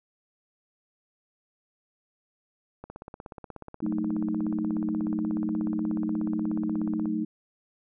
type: click train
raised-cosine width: 1 ms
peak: -26 dBFS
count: 71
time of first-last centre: 2.84-7.057 s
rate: 16.6 Hz
type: chord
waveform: sine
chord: D# diminished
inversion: first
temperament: equal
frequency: 185 / 220 / 311.1 Hz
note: F#3 / A3 / D#4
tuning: 0 / 0 / 0 cents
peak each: -34 / -29 / -29 dBFS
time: 3.82-7.25 s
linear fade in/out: 10 ms
effects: none